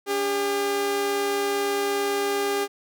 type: tone pair together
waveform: sawtooth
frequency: 284.6 / 402.5 Hz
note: C#4 / G4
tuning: +46 / +46 cents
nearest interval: tritone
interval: 600 cents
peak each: -30 / -19 dBFS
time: 0.06-2.68 s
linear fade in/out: 50 ms
effects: none